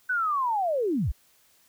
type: linear sweep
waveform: sine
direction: down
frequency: 1522 to 34.65 Hz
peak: -23 dBFS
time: 0.09-1.12 s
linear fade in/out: 10 ms
effects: white hiss -62 dBFS RMS until 1.68 s